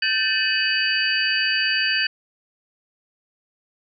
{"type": "tone cluster", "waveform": "sine", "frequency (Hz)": [1555, 1772, 2540, 2948, 4606], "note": ["G6", "A6", "D#7", "F#7", "D8"], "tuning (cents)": [-14, 12, 35, -7, -34], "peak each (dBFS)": -25, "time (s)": [0.02, 2.07], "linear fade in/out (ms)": 5, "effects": []}